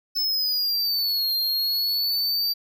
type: linear two-way sweep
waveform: square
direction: down then up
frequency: 5274 to 4189 to 4657 Hz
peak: -22 dBFS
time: 0.15-2.54 s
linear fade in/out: 20 ms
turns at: 1.35 s
effects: none